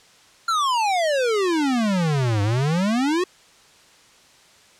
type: exponential two-way sweep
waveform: square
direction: down then up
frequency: 1396.9 to 99 to 377.3 Hz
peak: -19 dBFS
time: 0.48-3.24 s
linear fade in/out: 5 ms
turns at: 2.42 s
effects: white hiss -52 dBFS RMS until 4.79 s + low-pass 7000 Hz 12 dB/octave